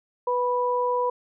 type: tone pair together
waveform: sine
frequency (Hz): 493.9 / 983.8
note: B4 / B5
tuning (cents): 0 / -7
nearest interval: octave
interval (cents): 1193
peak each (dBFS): -24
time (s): 0.27-1.1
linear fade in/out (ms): 5
effects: none